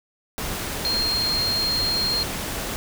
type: tone in noise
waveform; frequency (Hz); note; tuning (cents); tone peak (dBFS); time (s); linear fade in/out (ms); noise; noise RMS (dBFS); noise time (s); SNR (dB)
sine; 4217; C8; +13; -21; 0.85-2.23; 0; pink; -29; 0.38-2.76; +5
effects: none